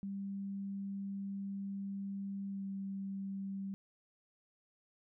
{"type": "tone with pitch glide", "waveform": "sine", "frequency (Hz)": [197.3, 195.26], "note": ["G3", "G3"], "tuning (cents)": [11, -7], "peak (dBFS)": -38, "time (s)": [0.03, 3.74], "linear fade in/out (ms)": 0, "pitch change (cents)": -18, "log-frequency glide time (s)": [2.49, 2.64], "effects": []}